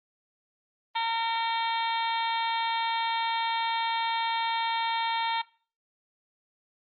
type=harmonic tone; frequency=457.5 Hz; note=A#4; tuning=32 cents flat; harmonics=2 / 3 / 4 / 5 / 6 / 7 / 8 / 9; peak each=-27 / -40 / -38 / -36 / -44 / -37 / -36 / -44 dBFS; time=0.95-5.42 s; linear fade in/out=10 ms; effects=noise-tail reverb RT60 0.4 s tail -21 dB re dry + Opus 24 kbps